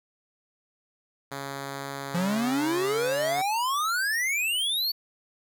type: tone with pitch glide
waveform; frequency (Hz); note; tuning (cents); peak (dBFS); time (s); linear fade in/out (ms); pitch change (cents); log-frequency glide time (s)
5% pulse; 138.59 to 141.99; C#3 to C#3; 0 to +42; -22; 1.31-3.42; 10; +42; 2.84-3.11
type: exponential sweep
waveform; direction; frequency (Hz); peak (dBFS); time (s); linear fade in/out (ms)
square; up; 168.4 to 4525; -25; 2.14-4.92; 10
effects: none